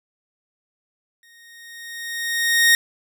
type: tone with exponential growth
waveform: sawtooth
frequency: 1860 Hz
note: A#6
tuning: 4 cents flat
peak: -7 dBFS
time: 1.23-2.75 s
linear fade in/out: 1 ms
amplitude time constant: 330 ms
effects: none